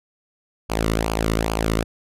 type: tone with flanger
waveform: sawtooth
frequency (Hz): 55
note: A1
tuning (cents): 0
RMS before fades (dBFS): -22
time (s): 0.69-1.84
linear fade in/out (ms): 20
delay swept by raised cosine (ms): 0.52 to 1.26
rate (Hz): 2.4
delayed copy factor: -0.7
effects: resampled to 32000 Hz